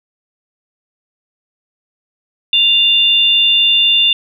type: tone pair together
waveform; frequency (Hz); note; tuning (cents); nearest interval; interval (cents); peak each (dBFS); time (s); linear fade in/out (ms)
sine; 2800 / 3548; F7 / A7; +4 / +14; major third; 410; -11; 2.53-4.13; 2
effects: none